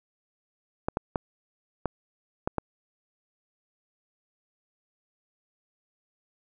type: clicks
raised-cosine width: 1 ms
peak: -12 dBFS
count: 6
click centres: 0.885 / 0.971 / 1.158 / 1.857 / 2.475 / 2.583 s
effects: none